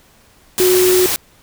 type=tone in noise; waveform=sine; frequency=366.4 Hz; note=F#4; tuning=17 cents flat; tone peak=-10 dBFS; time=0.6-1.06 s; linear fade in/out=0 ms; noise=white; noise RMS=-18 dBFS; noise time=0.58-1.16 s; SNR=+5 dB; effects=pink hiss -50 dBFS RMS until 1.42 s